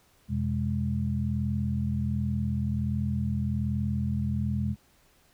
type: tone cluster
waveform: sine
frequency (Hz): 86.2 / 127.5 / 206.6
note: F2 / C3 / G#3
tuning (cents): -22 / -44 / -9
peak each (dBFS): -30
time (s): 0.28-4.76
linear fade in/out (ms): 50
effects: pink hiss -63 dBFS RMS until 5.33 s